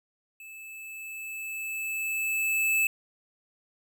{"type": "tone with level ramp", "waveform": "square", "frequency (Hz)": 2619, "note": "E7", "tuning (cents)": -12, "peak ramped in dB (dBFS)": [-44, -22], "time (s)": [0.4, 2.87], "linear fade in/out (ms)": 2, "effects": []}